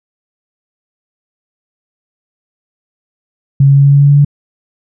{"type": "tone with pitch steps", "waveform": "sine", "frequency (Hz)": [138.2, 139, 139.81, 140.62, 141.43, 142.25, 143.07, 143.9], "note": ["C#3", "C#3", "C#3", "C#3", "C#3", "C#3", "D3", "D3"], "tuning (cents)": [-5, 5, 15, 25, 35, 45, -45, -35], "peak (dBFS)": -3, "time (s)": [3.6, 4.248], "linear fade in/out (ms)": 5, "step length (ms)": 81, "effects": []}